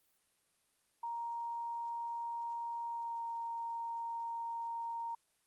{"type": "tone with pitch glide", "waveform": "sine", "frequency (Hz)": [935, 927.5], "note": ["A#5", "A#5"], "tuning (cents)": [5, -9], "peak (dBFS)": -37, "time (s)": [1.03, 5.15], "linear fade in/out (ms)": 5, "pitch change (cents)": -14, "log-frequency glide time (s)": [2.87, 3.22], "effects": ["white hiss -75 dBFS RMS until 5.46 s", "Opus 32 kbps"]}